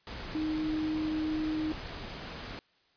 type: tone in noise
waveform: sine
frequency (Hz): 311.1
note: D#4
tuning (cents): 0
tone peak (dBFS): -29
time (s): 0.35-1.72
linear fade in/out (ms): 0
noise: pink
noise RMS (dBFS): -41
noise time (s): 0.07-2.59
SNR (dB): +9
effects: white hiss -68 dBFS RMS until 2.96 s + resampled to 11025 Hz